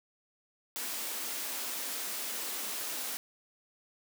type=high-pass noise; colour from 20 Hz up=white; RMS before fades=-37 dBFS; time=0.76-3.17 s; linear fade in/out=0 ms; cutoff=200 Hz; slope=96 dB/octave; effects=none